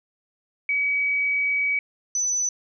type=tone pair in turn; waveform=sine; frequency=2272 / 5996 Hz; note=C#7 / F#8; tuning=+42 / +22 cents; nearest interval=octave + perfect fourth; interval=1680 cents; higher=second; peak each=-20 / -21 dBFS; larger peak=first; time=0.69-1.79 / 2.15-2.49 s; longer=first; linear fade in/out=2 ms; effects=none